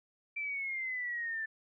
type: exponential sweep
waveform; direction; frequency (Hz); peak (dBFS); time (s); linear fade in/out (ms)
sine; down; 2349 to 1760; -34; 0.36-1.46; 10
effects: none